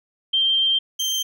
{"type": "tone pair in turn", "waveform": ["sine", "30% pulse"], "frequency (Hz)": [3156, 3145], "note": ["G7", "G7"], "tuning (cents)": [11, 5], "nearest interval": "unison", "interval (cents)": 6, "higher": "first", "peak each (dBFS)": [-16, -18], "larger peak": "first", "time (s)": [[0.33, 0.79], [0.99, 1.23]], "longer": "first", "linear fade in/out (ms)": 10, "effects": []}